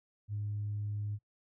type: tone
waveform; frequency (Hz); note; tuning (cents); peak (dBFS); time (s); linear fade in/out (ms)
sine; 103.83; G#2; 0; -33; 0.28-1.19; 50
effects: noise-tail reverb RT60 0.1 s tail -22 dB re dry + tanh soft clip ceiling -29 dBFS